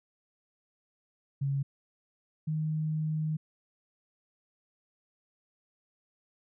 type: tone pair in turn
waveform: sine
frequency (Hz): 138.59 / 155.56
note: C#3 / D#3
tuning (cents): 0 / 0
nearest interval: major second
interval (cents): 200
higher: second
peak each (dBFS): -27 / -28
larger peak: first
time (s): 1.41-1.63 / 2.47-3.37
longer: second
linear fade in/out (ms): 10
effects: none